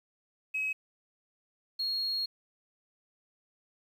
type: tone pair in turn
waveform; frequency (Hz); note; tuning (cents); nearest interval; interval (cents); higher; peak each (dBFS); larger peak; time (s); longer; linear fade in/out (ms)
sine; 2550 / 4289; D#7 / C8; +42 / +42; major sixth; 900; second; -28; neither; 0.54-0.73 / 1.79-2.26; second; 10
effects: tanh soft clip ceiling -26 dBFS + 10-bit